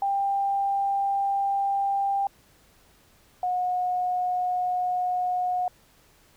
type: tone pair in turn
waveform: sine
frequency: 793 / 725.7 Hz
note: G5 / F#5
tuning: +20 / -34 cents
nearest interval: major second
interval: 154 cents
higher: first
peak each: -22 / -23 dBFS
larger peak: first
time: 0.02-2.27 / 3.43-5.68 s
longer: neither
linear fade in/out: 2 ms
effects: pink hiss -59 dBFS RMS until 6.36 s